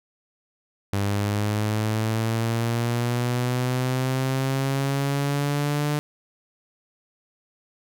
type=linear sweep; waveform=sawtooth; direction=up; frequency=99.5 to 148.6 Hz; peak=-18 dBFS; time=0.93-5.99 s; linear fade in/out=0 ms; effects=none